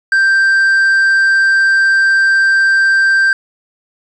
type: tone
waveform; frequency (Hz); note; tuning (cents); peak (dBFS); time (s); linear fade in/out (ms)
triangle; 1572; G6; +4; -6; 0.12-3.33; 2
effects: resampled to 22050 Hz + 7-bit